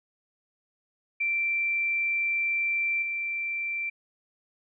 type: tone with level steps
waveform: sine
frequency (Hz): 2349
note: D7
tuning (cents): 0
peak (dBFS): -24 / -28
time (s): 1.2-3.9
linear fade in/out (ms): 10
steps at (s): 3.02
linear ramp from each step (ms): 5
effects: none